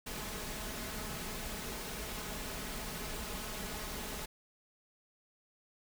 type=noise with comb filter; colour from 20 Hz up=pink; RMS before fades=-41 dBFS; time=0.06-4.26 s; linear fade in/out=10 ms; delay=4.7 ms; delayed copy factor=+0.5; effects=none